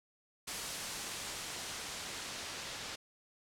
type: noise with low-pass filter sweep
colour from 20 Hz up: white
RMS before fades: -43 dBFS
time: 0.47-2.96 s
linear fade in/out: 10 ms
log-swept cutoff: 9600 to 5500 Hz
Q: 0.72
effects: none